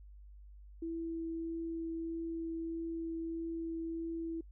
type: tone with vibrato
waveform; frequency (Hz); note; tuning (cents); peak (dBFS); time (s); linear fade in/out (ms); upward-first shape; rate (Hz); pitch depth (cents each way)
sine; 329.6; E4; 0; -36; 0.82-4.41; 5; triangle; 1.6; 8
effects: noise-tail reverb RT60 0.1 s tail -25 dB re dry + added 50 Hz sine -51 dBFS peak until 4.51 s